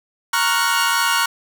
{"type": "chord", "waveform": "sawtooth", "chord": "Gb major seventh", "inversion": "first", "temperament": "equal", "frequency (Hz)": [932.3, 1108.7, 1396.9, 1480], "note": ["Bb5", "Db6", "F6", "Gb6"], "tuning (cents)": [0, 0, 0, 0], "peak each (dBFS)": -18, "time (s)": [0.33, 1.26], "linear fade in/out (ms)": 5, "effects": []}